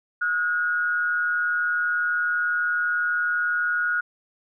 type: tone with amplitude modulation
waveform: sine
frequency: 1446 Hz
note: F#6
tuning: 40 cents flat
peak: -18 dBFS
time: 0.21-4.01 s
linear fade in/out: 10 ms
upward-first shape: sine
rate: 160 Hz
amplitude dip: 60%
effects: none